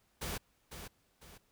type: noise with echo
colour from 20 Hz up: pink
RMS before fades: -39 dBFS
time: 0.21-0.38 s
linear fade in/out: 10 ms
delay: 500 ms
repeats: 2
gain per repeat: -8 dB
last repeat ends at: 1.38 s
effects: pink hiss -73 dBFS RMS until 1.51 s